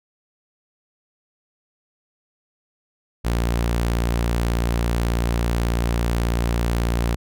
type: tone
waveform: sawtooth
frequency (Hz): 58.27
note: A#1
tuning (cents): 0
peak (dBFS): -15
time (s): 3.24-7.16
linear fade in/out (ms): 20
effects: none